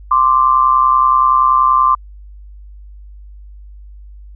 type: tone pair together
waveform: sine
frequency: 1044.2 / 1174.7 Hz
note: C6 / D6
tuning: -4 / 0 cents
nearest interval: major second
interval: 204 cents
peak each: -11 dBFS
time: 0.11-1.95 s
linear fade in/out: 5 ms
effects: added 50 Hz sine -33 dBFS peak until 4.35 s